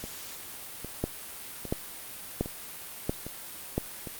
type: two click trains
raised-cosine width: 2 ms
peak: -13 / -24 dBFS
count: 5 / 6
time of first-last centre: 1.04-3.78 / 0.04-4.072 s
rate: 1.46 / 1.24 Hz
effects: white hiss -42 dBFS RMS until 4.19 s + Opus 48 kbps